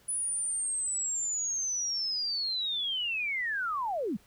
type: linear sweep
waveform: sine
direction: down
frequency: 9970 to 169.4 Hz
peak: -29 dBFS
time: 0.08-4.17 s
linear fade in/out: 10 ms
effects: pink hiss -62 dBFS RMS until 4.26 s